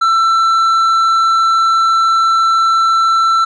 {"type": "tone with tanh clipping", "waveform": "sine", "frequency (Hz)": 1337, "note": "E6", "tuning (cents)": 24, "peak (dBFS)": -10, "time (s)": [0.01, 3.45], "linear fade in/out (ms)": 10, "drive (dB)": 7, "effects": []}